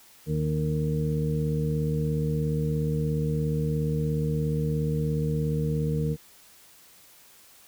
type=harmonic tone; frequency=77 Hz; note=D#2; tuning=17 cents flat; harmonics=1 / 2 / 3 / 4 / 6; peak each=-34 / -25 / -34 / -38 / -32 dBFS; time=0.26-6.17 s; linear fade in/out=50 ms; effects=white hiss -54 dBFS RMS until 7.67 s